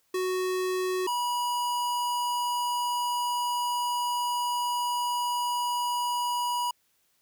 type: tone pair in turn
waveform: square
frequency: 370 / 971.1 Hz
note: F#4 / B5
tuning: 0 / -29 cents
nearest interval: octave + perfect fourth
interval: 1671 cents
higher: second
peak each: -27 dBFS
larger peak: neither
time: 0.14-1.07 / 1.07-6.71 s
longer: second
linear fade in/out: 5 ms
effects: white hiss -70 dBFS RMS until 7.21 s